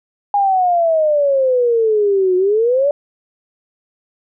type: exponential two-way sweep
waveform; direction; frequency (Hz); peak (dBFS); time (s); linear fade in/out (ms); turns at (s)
sine; down then up; 821 to 361.3 to 589; -11; 0.34-2.91; 2; 2.36
effects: none